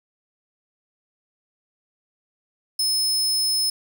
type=tone; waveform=sawtooth; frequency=5200 Hz; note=E8; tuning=24 cents flat; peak=-17 dBFS; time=2.79-3.7 s; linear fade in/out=5 ms; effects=none